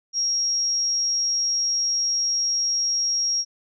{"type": "tone", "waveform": "sine", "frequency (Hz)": 5600, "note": "F8", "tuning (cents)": 4, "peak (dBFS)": -20, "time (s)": [0.13, 3.45], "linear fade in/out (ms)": 50, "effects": []}